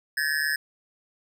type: tone with amplitude modulation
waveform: square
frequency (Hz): 1710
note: A6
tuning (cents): -50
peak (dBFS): -20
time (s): 0.17-0.56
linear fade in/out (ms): 5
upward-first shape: sine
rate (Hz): 148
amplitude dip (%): 100
effects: none